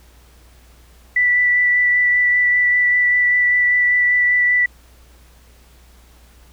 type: tone with vibrato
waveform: sine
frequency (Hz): 1970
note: B6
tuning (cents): -5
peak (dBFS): -12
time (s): 1.16-4.66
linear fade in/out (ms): 5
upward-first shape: sine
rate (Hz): 5.1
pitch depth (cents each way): 9
effects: added 60 Hz sine -46 dBFS peak until 6.52 s + pink hiss -52 dBFS RMS until 6.52 s